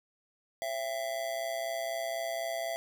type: tone with amplitude modulation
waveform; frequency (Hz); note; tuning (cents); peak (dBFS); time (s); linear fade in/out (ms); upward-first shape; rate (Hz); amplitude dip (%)
square; 669; E5; +25; -30; 0.62-2.76; 0; sine; 124; 70
effects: none